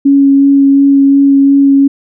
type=tone with vibrato; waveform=sine; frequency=277.2 Hz; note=C#4; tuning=in tune; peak=-3 dBFS; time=0.05-1.88 s; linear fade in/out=10 ms; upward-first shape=sine; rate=2.8 Hz; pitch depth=10 cents each way; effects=none